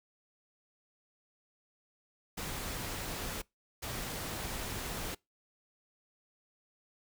pink noise bursts at uneven times, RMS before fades -39 dBFS, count 2, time 2.37-3.42 / 3.82-5.15 s, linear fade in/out 10 ms, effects noise-tail reverb RT60 0.2 s tail -24 dB re dry

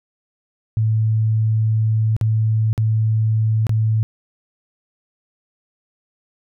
sine tone with dropouts, 110 Hz, A2, in tune, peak -14 dBFS, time 0.77-4.03 s, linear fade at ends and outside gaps 0 ms, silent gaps 2.165-2.212 / 2.73-2.778 / 3.668-3.694 s, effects none

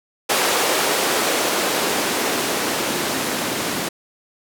blue noise with band-pass filter sweep, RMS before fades -21 dBFS, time 0.29-3.89 s, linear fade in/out 10 ms, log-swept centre 460 to 220 Hz, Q 1.1, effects none

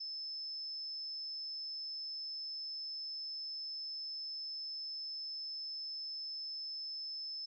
sine tone, 5250 Hz, E8, 8 cents flat, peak -40 dBFS, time 0-7.46 s, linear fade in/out 10 ms, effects none

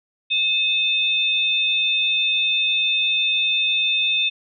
sine tone pair together, 2589 / 3597 Hz, E7 / A7, -32 / +37 cents, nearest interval tritone, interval 569 cents, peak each -21 / -19 dBFS, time 0.3-4.3 s, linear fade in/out 20 ms, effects none

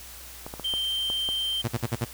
clicks, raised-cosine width 1 ms, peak -22 dBFS, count 6, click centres 0.465 / 0.539 / 0.597 / 0.738 / 1.101 / 1.289 s
triangle tone, 3136 Hz, G7, in tune, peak -24 dBFS, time 0.64-1.62 s, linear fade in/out 10 ms
sawtooth tone bursts, 117.9 Hz, A#2, 20 cents sharp, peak -20 dBFS, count 5, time 1.64-2.049 s, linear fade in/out 10 ms, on 41 ms, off 51 ms
effects added 60 Hz sine -48 dBFS peak until 2.13 s + white hiss -44 dBFS RMS until 2.13 s

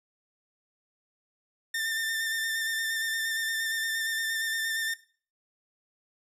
sawtooth tone with vibrato, 1797 Hz, A6, 36 cents sharp, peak -25 dBFS, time 1.74-4.94 s, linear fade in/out 5 ms, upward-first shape square, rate 8.6 Hz, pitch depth 18 cents each way, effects noise-tail reverb RT60 0.4 s tail -17 dB re dry + resampled to 32000 Hz

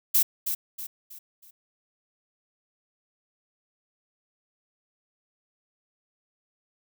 violet noise with echo, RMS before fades -20 dBFS, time 0.14-0.23 s, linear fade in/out 10 ms, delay 320 ms, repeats 4, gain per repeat -8 dB, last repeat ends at 1.51 s, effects none

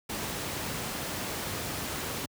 pink noise, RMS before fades -34 dBFS, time 0.09-2.26 s, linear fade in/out 10 ms, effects high-pass 80 Hz 12 dB/octave

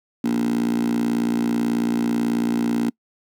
10% pulse tone with high-pass filter, 58.27 Hz, A#1, in tune, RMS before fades -21 dBFS, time 0.24-2.9 s, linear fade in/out 5 ms, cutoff 250 Hz, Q 7.8, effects noise-tail reverb RT60 0.1 s tail -25 dB re dry

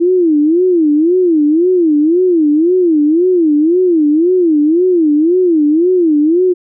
sine tone with vibrato, 330 Hz, E4, 2 cents sharp, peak -7 dBFS, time 0-6.54 s, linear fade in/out 20 ms, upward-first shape sine, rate 1.9 Hz, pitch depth 200 cents each way, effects none

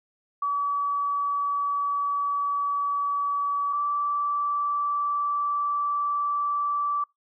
sine tone pair in turn, 1143 / 1161 Hz, D6 / D6, -47 / -20 cents, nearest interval unison, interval 27 cents, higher second, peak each -23 dBFS, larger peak neither, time 0.42-3.73 / 3.73-7.04 s, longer neither, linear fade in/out 5 ms, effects noise-tail reverb RT60 0.2 s tail -26 dB re dry

